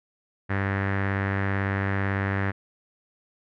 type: tone with low-pass filter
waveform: sawtooth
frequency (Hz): 98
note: G2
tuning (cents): 0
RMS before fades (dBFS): -26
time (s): 0.49-2.52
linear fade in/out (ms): 20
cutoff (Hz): 1800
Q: 4.4
effects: none